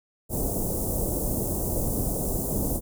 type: band-stop noise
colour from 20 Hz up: pink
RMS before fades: -27 dBFS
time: 0.29-2.81 s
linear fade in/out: 50 ms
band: 650 to 8400 Hz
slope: 24 dB/octave
effects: none